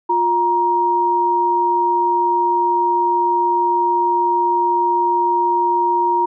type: tone pair together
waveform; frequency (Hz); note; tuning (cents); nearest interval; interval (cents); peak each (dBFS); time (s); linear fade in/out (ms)
sine; 352.9 / 942; F4 / A#5; +18 / +18; octave + perfect fourth; 1700; -21 / -14; 0.09-6.26; 10
effects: none